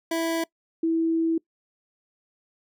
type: tone pair in turn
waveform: 25% pulse / sine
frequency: 329.6 / 327.5 Hz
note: E4 / E4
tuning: 0 / -11 cents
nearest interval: unison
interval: 11 cents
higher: first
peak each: -20 / -20 dBFS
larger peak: neither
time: 0.11-0.44 / 0.83-1.38 s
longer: second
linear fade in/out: 5 ms
effects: noise-tail reverb RT60 0.1 s tail -23 dB re dry